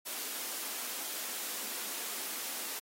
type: high-pass noise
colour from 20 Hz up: white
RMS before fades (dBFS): -39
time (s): 0.05-2.8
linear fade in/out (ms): 20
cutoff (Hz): 210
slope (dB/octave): 48
effects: AAC 48 kbps